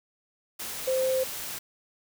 sine tone in noise, 521 Hz, C5, 7 cents flat, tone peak -23 dBFS, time 0.87-1.24 s, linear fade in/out 10 ms, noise white, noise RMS -36 dBFS, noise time 0.59-1.59 s, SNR +10 dB, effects none

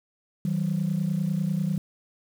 sine tone pair together, 159.1 / 189.2 Hz, D#3 / F#3, +39 / +39 cents, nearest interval minor third, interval 300 cents, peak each -25 dBFS, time 0.45-1.78 s, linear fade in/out 2 ms, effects tanh soft clip ceiling -18 dBFS + 8-bit

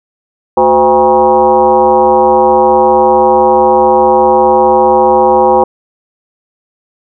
sine tone with frequency modulation, 659.3 Hz, E5, in tune, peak -4 dBFS, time 0.57-5.64 s, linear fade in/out 5 ms, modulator 146 Hz, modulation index 2.2, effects none

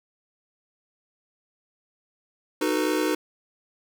square chord, B dominant seventh, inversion first, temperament just, 308.7 / 370.4 / 444.5 / 493.9 Hz, D#4 / F#4 / A4 / B4, -14 / +2 / +18 / 0 cents, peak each -26 / -29 / -31 / -30 dBFS, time 2.61-3.15 s, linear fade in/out 5 ms, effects none

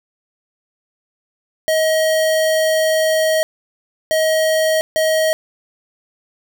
square tone bursts at uneven times, 633 Hz, D#5, 30 cents sharp, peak -14 dBFS, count 3, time 1.68-3.43 / 4.11-4.81 / 4.96-5.33 s, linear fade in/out 0 ms, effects none

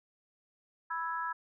sine chord, E major, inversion second, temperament equal, 987.8 / 1318.5 / 1661.2 Hz, B5 / E6 / G#6, 0 / 0 / 0 cents, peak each -36 / -37 / -39 dBFS, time 0.9-1.33 s, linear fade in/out 10 ms, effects none

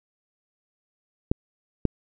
clicks, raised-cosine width 3 ms, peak -7 dBFS, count 2, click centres 1.315 / 1.853 s, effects none

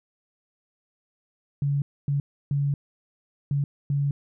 sine tone bursts at uneven times, 141.7 Hz, C#3, 38 cents sharp, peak -21 dBFS, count 5, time 1.62-1.82 / 2.08-2.2 / 2.51-2.74 / 3.51-3.64 / 3.9-4.11 s, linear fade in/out 2 ms, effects none

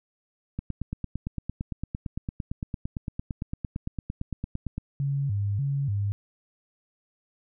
click train, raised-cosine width 5 ms, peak -18 dBFS, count 38, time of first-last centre 0.59-4.78 s, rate 8.83 Hz
sine tone with vibrato, 118.8 Hz, A#2, 33 cents sharp, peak -24 dBFS, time 5-6.12 s, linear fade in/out 0 ms, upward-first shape square, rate 1.7 Hz, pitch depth 280 cents each way
effects none

